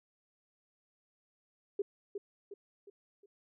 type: tone with echo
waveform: sine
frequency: 402.5 Hz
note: G4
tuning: 46 cents sharp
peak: -29 dBFS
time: 1.79-1.82 s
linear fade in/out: 5 ms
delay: 360 ms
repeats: 4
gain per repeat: -7 dB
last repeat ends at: 3.26 s
effects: none